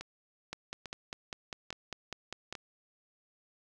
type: two click trains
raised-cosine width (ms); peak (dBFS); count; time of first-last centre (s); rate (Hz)
0.2; -21 / -24; 11 / 4; 0.53-2.526 / 0.01-2.552; 5.01 / 1.18
effects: none